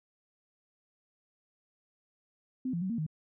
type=tone with pitch steps; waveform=sine; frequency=257.3 / 170.7 / 188 / 232 / 155.8 Hz; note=C4 / F3 / F#3 / A#3 / D#3; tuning=-29 / -39 / +28 / -8 / +3 cents; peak=-30 dBFS; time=2.65-3.065 s; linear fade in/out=5 ms; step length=83 ms; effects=none

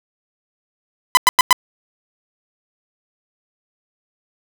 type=tone bursts; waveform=sawtooth; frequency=1006 Hz; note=B5; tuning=32 cents sharp; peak=-3 dBFS; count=4; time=1.15-1.528 s; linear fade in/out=0 ms; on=21 ms; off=98 ms; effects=7-bit

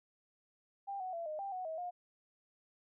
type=tone with pitch steps; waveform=sine; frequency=794 / 743 / 675 / 615 / 790 / 738 / 640 / 713 Hz; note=G5 / F#5 / E5 / D#5 / G5 / F#5 / D#5 / F5; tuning=+22 / +7 / +41 / -20 / +13 / -5 / +49 / +36 cents; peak=-38 dBFS; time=0.87-1.91 s; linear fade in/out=20 ms; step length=130 ms; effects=none

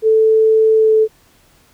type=tone with pitch glide; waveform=sine; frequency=440 to 437 Hz; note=A4 to A4; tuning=0 to -12 cents; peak=-8 dBFS; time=0.02-1.08 s; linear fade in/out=50 ms; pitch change=-12 cents; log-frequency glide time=0.75-0.93 s; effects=pink hiss -52 dBFS RMS until 1.73 s

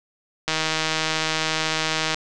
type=click train; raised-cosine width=0.2 ms; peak=-5 dBFS; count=264; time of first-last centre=0.48-2.145 s; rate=158 Hz; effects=resampled to 24000 Hz + 7-bit

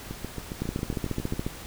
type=two click trains; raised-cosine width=3 ms; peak=-15 / -20 dBFS; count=13 / 10; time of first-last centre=0.62-1.465 / 0.11-1.336 s; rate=14.2 / 7.34 Hz; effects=added 50 Hz sine -49 dBFS peak until 1.66 s + pink hiss -42 dBFS RMS until 1.66 s

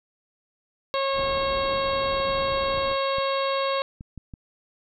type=harmonic tone; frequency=545 Hz; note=C#5; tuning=29 cents flat; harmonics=1 / 2 / 3 / 4 / 5 / 6 / 7 / 8; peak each=-25 / -27 / -38 / -37 / -37 / -39 / -35 / -39 dBFS; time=0.94-3.82 s; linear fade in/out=0 ms
type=low-pass noise; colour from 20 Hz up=pink; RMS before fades=-37 dBFS; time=1.13-2.97 s; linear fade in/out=50 ms; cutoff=1200 Hz; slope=24 dB/octave
type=clicks; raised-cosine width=5 ms; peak=-26 dBFS; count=6; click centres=2.201 / 2.777 / 3.184 / 4.009 / 4.177 / 4.338 s
effects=none

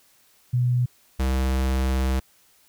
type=tone pair in turn; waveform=sine / square; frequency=123.5 / 65.42 Hz; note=B2 / C2; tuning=0 / 0 cents; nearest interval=major seventh; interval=1100 cents; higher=first; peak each=-18 / -21 dBFS; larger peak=first; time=0.53-0.86 / 1.19-2.2 s; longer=second; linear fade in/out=10 ms; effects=white hiss -59 dBFS RMS until 2.68 s

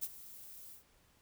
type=noise with ADSR envelope; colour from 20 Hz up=violet; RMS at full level=-36 dBFS; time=0.01-0.84 s; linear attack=24 ms; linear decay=43 ms; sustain=-16 dB; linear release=120 ms; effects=pink hiss -69 dBFS RMS until 1.21 s

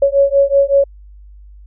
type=beating tone pair; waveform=sine; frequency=554 / 559.3 Hz; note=C#5 / C#5; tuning=-1 / +15 cents; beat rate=5.3 Hz; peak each=-12 dBFS; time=0.02-0.84 s; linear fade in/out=5 ms; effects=added 50 Hz sine -36 dBFS peak until 1.66 s

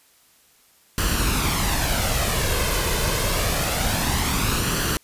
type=noise with flanger; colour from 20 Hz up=pink; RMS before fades=-22 dBFS; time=0.98-4.97 s; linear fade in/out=0 ms; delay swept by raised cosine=0.67 to 1.97 ms; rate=0.26 Hz; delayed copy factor=+0.5; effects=white hiss -57 dBFS RMS until 5.03 s + resampled to 32000 Hz

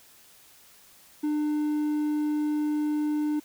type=tone; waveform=triangle; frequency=300 Hz; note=D4; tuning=37 cents sharp; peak=-22 dBFS; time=1.23-3.4 s; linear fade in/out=10 ms; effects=white hiss -55 dBFS RMS until 3.44 s

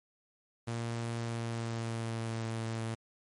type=tone with pitch glide; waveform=sawtooth; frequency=116.54 to 113.16 Hz; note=A#2 to A2; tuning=0 to +49 cents; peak=-30 dBFS; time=0.67-2.95 s; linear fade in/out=10 ms; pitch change=-51 cents; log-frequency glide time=1.16-2.45 s; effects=MP3 48 kbps

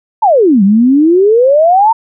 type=exponential two-way sweep; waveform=sine; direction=down then up; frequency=930 to 188.9 to 930 Hz; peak=-4 dBFS; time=0.22-1.93 s; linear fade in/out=10 ms; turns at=0.63 s; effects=none

